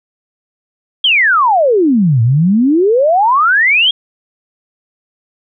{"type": "exponential two-way sweep", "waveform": "sine", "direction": "down then up", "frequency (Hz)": [3324, 110, 3324], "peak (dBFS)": -7, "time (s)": [1.04, 3.91], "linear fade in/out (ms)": 5, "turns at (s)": 2.22, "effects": []}